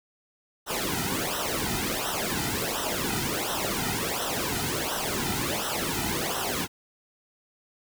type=noise with flanger; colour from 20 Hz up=pink; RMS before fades=-29 dBFS; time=0.66-6.68 s; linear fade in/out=50 ms; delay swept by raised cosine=0.43 to 1.83 ms; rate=1.4 Hz; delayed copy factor=-0.85; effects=none